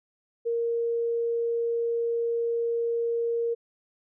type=tone; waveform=sine; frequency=466.2 Hz; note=A#4; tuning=in tune; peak=-24 dBFS; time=0.45-3.55 s; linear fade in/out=20 ms; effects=none